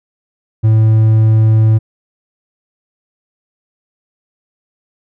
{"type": "tone", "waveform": "triangle", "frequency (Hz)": 110, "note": "A2", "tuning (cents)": 0, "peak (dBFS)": -4, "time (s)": [0.63, 1.79], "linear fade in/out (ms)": 20, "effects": []}